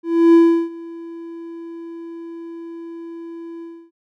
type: tone with ADSR envelope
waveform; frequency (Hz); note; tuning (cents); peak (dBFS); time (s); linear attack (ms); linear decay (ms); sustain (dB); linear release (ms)
triangle; 334.5; E4; +25; -4; 0.03-3.91; 310; 350; -24; 290
effects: none